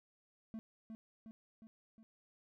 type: tone with echo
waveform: triangle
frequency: 222.2 Hz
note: A3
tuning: 17 cents sharp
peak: -40 dBFS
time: 0.54-0.59 s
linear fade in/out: 0 ms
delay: 360 ms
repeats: 4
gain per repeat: -4 dB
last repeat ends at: 2.03 s
effects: none